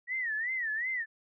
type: tone with vibrato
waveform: sine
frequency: 1890 Hz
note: A#6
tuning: 23 cents sharp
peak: -30 dBFS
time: 0.07-1.06 s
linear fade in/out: 50 ms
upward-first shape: sine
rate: 2.7 Hz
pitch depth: 170 cents each way
effects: none